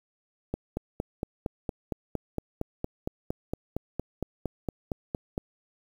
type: click train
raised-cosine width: 2 ms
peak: -16 dBFS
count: 22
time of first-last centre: 0.54-5.379 s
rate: 4.34 Hz
effects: 8-bit